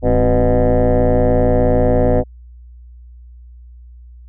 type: tone with frequency modulation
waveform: sine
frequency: 261.6 Hz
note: C4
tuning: in tune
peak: -8 dBFS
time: 0.02-2.24 s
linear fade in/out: 50 ms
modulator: 117 Hz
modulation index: 3.3
effects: tanh soft clip ceiling -8 dBFS + added 60 Hz sine -36 dBFS peak until 4.28 s